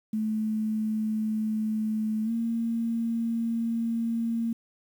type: tone with pitch glide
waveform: sine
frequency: 217 to 229.9 Hz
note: A3 to A#3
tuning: -24 to -24 cents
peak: -25 dBFS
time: 0.13-4.53 s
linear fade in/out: 5 ms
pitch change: +100 cents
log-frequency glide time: 2.24-2.31 s
effects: 9-bit